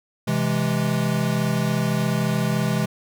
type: chord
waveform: square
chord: C augmented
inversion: none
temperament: equal with one note detuned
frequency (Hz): 130.81 / 164.81 / 208.3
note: C3 / E3 / G#3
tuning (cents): 0 / 0 / +5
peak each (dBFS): -25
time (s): 0.27-2.86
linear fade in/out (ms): 10
effects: none